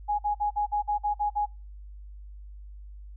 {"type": "tone bursts", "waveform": "sine", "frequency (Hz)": 830.6, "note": "G#5", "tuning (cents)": 0, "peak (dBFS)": -23, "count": 9, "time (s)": [0.08, 1.462], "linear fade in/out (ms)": 20, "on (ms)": 110, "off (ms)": 49, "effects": ["noise-tail reverb RT60 0.3 s tail -26 dB re dry", "added 50 Hz sine -41 dBFS peak until 3.16 s"]}